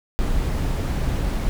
brown noise, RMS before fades -22 dBFS, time 0.19-1.49 s, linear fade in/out 0 ms, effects none

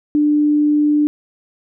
sine tone, 297.1 Hz, D4, 20 cents sharp, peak -11 dBFS, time 0.15-1.07 s, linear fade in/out 0 ms, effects none

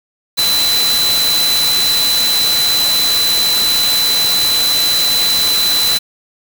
sine tone in noise, 4015 Hz, B7, 28 cents sharp, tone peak -12 dBFS, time 0.37-5.99 s, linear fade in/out 20 ms, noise white, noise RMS -18 dBFS, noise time 0.37-5.99 s, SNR +3 dB, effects none

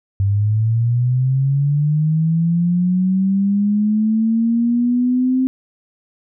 sine linear sweep, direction up, 97.2 to 261.2 Hz, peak -13 dBFS, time 0.2-5.47 s, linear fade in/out 0 ms, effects none

